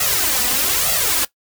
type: noise with flanger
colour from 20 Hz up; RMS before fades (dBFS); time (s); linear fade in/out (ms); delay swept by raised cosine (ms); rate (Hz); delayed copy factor
white; -18; 0-1.25; 5; 1.5 to 4.1; 1.1; +1
effects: noise-tail reverb RT60 0.1 s tail -18 dB re dry